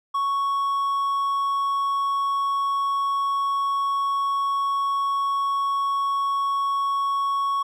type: tone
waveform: triangle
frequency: 1110 Hz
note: C#6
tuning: 2 cents sharp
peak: -19 dBFS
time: 0.14-7.63 s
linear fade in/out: 10 ms
effects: none